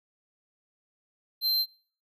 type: tone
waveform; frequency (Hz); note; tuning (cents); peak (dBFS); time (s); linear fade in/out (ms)
square; 4126; C8; -25; -24; 1.41-1.66; 50
effects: noise-tail reverb RT60 0.4 s tail -18 dB re dry